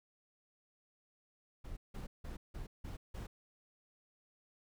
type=noise bursts; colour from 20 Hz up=brown; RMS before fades=-44 dBFS; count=6; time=1.64-3.27 s; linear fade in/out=10 ms; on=130 ms; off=170 ms; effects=none